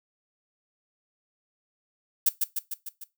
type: noise with echo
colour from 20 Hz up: violet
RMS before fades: -20 dBFS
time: 2.26-2.29 s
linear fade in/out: 5 ms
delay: 150 ms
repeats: 5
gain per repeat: -4 dB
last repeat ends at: 3.04 s
effects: noise-tail reverb RT60 0.2 s tail -17 dB re dry